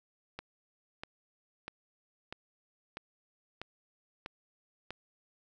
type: click train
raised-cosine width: 0.3 ms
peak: -24 dBFS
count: 8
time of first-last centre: 0.39-4.906 s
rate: 1.55 Hz
effects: none